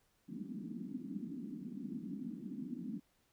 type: band-pass noise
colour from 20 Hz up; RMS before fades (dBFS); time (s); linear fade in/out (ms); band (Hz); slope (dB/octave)
white; -44; 0.28-3; 20; 180 to 280; 48
effects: pink hiss -75 dBFS RMS until 3.32 s